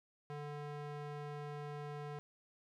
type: tone with band-pass filter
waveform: square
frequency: 146.83 Hz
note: D3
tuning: in tune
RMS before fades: -45 dBFS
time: 0.3-2.19 s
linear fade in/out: 0 ms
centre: 650 Hz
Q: 0.52
effects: none